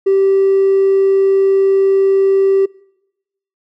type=tone with hard clipping; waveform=sine; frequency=389 Hz; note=G4; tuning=13 cents flat; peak=-9 dBFS; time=0.06-2.66 s; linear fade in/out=10 ms; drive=1 dB; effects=noise-tail reverb RT60 0.9 s tail -24 dB re dry